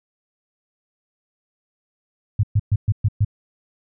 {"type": "tone bursts", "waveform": "sine", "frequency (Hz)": 103.83, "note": "G#2", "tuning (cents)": 0, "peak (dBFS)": -13, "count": 6, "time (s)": [2.39, 3.248], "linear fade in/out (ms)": 5, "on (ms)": 43, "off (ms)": 120, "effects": []}